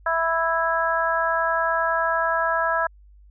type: harmonic tone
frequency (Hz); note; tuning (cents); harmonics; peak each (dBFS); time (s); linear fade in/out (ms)
329.6; E4; 0; 2 / 3 / 4 / 5; -25 / -25 / -25 / -25; 0.06-2.87; 5
effects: added 50 Hz sine -47 dBFS peak until 3.3 s